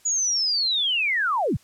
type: linear sweep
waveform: sine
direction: down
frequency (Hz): 6910 to 61.74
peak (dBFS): -20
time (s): 0.05-1.57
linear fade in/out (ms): 10
effects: white hiss -57 dBFS RMS until 1.63 s + low-pass 11000 Hz 12 dB/octave